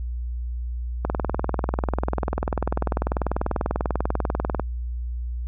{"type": "click train", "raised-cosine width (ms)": 1, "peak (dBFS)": -9, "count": 73, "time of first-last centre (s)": [1.05, 4.597], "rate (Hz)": 20.3, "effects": ["added 60 Hz sine -26 dBFS peak until 5.47 s"]}